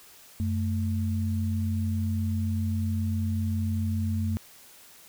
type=tone pair together; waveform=sine; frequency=92.5 / 220 Hz; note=F#2 / A3; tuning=0 / 0 cents; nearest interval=octave + minor third; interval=1500 cents; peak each=-26 / -30 dBFS; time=0.4-4.37 s; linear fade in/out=0 ms; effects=white hiss -52 dBFS RMS until 5.08 s